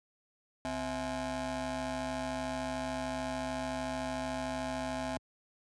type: ring-modulated tone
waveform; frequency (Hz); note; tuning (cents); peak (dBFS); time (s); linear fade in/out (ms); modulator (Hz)
25% pulse; 196.3; G3; +3; -27; 0.65-5.17; 0; 454
effects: high-pass 80 Hz 12 dB/octave + resampled to 22050 Hz